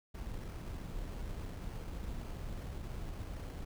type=noise with sample-and-hold; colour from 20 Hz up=brown; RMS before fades=-42 dBFS; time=0.14-3.65 s; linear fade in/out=10 ms; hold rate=3675 Hz; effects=none